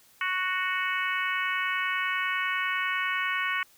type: harmonic tone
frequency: 370 Hz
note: F#4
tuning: in tune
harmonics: 3 / 4 / 5 / 6 / 7 / 8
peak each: -32 / -32 / -32 / -32 / -37 / -38 dBFS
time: 0.21-3.63 s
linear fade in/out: 2 ms
effects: white hiss -59 dBFS RMS until 3.77 s